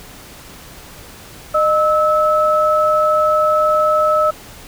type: tone pair together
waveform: sine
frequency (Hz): 613 / 1300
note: D#5 / E6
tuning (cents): -26 / -24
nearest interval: octave + minor second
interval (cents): 1302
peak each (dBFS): -14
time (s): 1.54-4.31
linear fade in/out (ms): 10
effects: pink hiss -38 dBFS RMS until 4.67 s